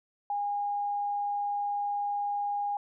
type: tone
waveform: sine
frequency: 816 Hz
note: G#5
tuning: 31 cents flat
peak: -28 dBFS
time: 0.3-2.77 s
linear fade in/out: 2 ms
effects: none